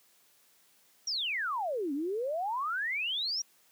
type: exponential two-way sweep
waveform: sine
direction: down then up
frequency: 5830 to 268.9 to 5830 Hz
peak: -30 dBFS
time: 1.07-3.42 s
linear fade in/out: 5 ms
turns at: 1.93 s
effects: white hiss -65 dBFS RMS until 3.71 s + high-pass 150 Hz 12 dB/octave